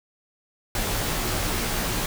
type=noise with comb filter; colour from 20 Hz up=pink; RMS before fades=-26 dBFS; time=0.75-2.06 s; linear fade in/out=2 ms; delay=15 ms; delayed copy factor=-0.6; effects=none